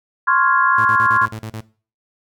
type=chord; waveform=sine; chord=Db major seventh; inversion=third; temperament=equal; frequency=1046.5 / 1108.7 / 1396.9 / 1661.2 Hz; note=C6 / Db6 / F6 / Ab6; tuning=0 / 0 / 0 / 0 cents; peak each=-16 / -19 / -18 / -18 dBFS; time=0.27-1.26 s; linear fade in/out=10 ms
type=tone bursts; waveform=sawtooth; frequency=110 Hz; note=A2; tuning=in tune; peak=-23 dBFS; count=8; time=0.78-1.607 s; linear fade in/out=5 ms; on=71 ms; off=37 ms
effects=noise-tail reverb RT60 0.4 s tail -19 dB re dry